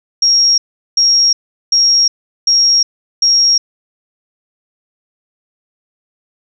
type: tone bursts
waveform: sine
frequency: 5588 Hz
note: F8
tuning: in tune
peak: -7 dBFS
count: 5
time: 0.22-3.58 s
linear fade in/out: 5 ms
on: 360 ms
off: 390 ms
effects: none